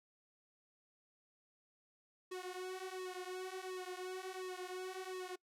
sawtooth tone with flanger, 370 Hz, F#4, in tune, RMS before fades -45 dBFS, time 2.31-5.36 s, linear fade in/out 10 ms, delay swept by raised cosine 1.3 to 7.1 ms, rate 1.4 Hz, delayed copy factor -0.95, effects noise-tail reverb RT60 0.1 s tail -24 dB re dry + low-pass 12000 Hz 12 dB/octave

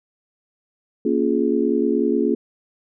sine chord, Bb minor seventh, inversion none, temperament just, 233.1 / 279.7 / 349.6 / 419.5 Hz, Bb3 / Db4 / F4 / Ab4, 0 / +16 / +2 / +17 cents, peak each -22 dBFS, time 1.05-2.35 s, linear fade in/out 5 ms, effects none

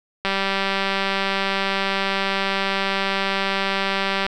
click train, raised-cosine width 0.3 ms, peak -6 dBFS, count 784, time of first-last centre 0.25-4.265 s, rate 195 Hz, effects none

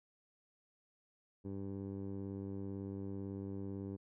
15% pulse tone with low-pass filter, 98 Hz, G2, in tune, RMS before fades -43 dBFS, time 1.44-3.97 s, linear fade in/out 20 ms, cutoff 430 Hz, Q 1.2, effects none

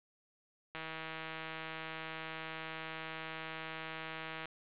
click train, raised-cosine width 0.3 ms, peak -26 dBFS, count 594, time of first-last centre 0.75-4.456 s, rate 160 Hz, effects resampled to 8000 Hz + 9-bit

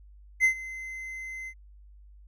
triangle tone with ADSR envelope, 2062 Hz, C7, 26 cents flat, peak -15 dBFS, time 0.4-1.54 s, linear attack 43 ms, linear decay 95 ms, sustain -19 dB, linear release 64 ms, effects added 50 Hz sine -49 dBFS peak until 2.27 s

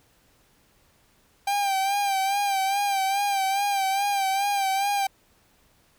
45% pulse tone with vibrato, 790 Hz, G5, 13 cents sharp, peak -22 dBFS, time 1.47-5.07 s, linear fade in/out 5 ms, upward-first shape sine, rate 2.4 Hz, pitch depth 52 cents each way, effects pink hiss -62 dBFS RMS until 5.98 s

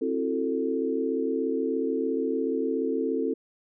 sine chord, F# half-diminished seventh, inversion second, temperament just, 266.4 / 333 / 370 / 444 Hz, C4 / E4 / F#4 / A4, +31 / +18 / 0 / +16 cents, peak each -29 / -31 / -34 / -28 dBFS, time 0.01-3.34 s, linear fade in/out 10 ms, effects none

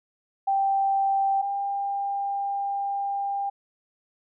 sine tone pair in turn, 784 / 797.7 Hz, G5 / G5, 0 / +30 cents, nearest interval unison, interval 30 cents, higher second, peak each -20 / -25 dBFS, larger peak first, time 0.47-1.42 / 1.42-3.5 s, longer second, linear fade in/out 10 ms, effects none

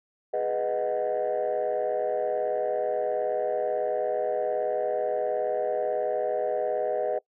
sine chord, G# minor seventh, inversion none, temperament equal, 415.3 / 493.9 / 622.3 / 740 Hz, G#4 / B4 / D#5 / F#5, 0 / 0 / 0 / 0 cents, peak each -31 / -28 / -27 / -31 dBFS, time 0.33-7.19 s, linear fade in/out 10 ms, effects noise-tail reverb RT60 0.1 s tail -23 dB re dry + tanh soft clip ceiling -19 dBFS

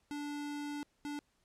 square tone bursts at uneven times, 291.5 Hz, D4, 13 cents flat, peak -39 dBFS, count 2, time 0.11-0.83 / 1.05-1.19 s, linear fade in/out 0 ms, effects pink hiss -75 dBFS RMS until 1.44 s + low-pass 10000 Hz 12 dB/octave

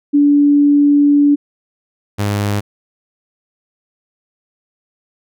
sine / sawtooth tone pair in turn, 288.6 / 102.48 Hz, D4 / G#2, -30 / -23 cents, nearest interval octave + tritone, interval 1793 cents, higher first, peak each -7 / -11 dBFS, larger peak first, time 0.13-1.36 / 2.18-2.61 s, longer first, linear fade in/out 20 ms, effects none

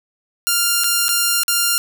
5% pulse tone with dropouts, 1396.9 Hz, F6, in tune, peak -3 dBFS, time 0.47-1.78 s, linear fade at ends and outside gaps 0 ms, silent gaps 0.837-0.842 / 1.083-1.09 / 1.434-1.481 s, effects none

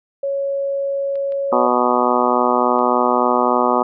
sine tone, 554.4 Hz, C#5, in tune, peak -18 dBFS, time 0.23-1.67 s, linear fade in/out 5 ms
clicks, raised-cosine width 0.3 ms, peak -28 dBFS, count 3, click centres 1.156 / 1.322 / 2.79 s
harmonic tone, 123.47 Hz, B2, in tune, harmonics 2 / 3 / 4 / 5 / 6 / 7 / 8 / 9 / 10, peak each -22 / -22 / -22 / -22 / -22 / -22 / -22 / -22 / -22 dBFS, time 1.52-3.83 s, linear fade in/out 5 ms
effects none

